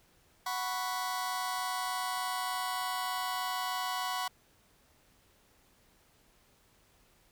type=chord; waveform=sawtooth; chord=F# suspended fourth; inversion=none; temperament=just; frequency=740 / 986.7 / 1110 Hz; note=F#5 / B5 / C#6; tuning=0 / -2 / +2 cents; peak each=-33 dBFS; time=0.46-4.28 s; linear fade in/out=5 ms; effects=pink hiss -66 dBFS RMS until 7.31 s